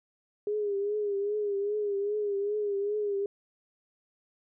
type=tone with vibrato; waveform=sine; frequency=409.7 Hz; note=G#4; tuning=24 cents flat; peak=-27 dBFS; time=0.47-3.26 s; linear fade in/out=2 ms; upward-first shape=triangle; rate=2.5 Hz; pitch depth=70 cents each way; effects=none